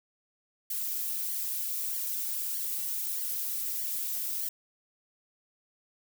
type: noise with flanger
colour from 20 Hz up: violet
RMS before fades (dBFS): -33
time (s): 0.7-4.49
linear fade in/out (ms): 5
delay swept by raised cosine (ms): 0.77 to 5.17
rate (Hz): 1.6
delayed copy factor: -0.95
effects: none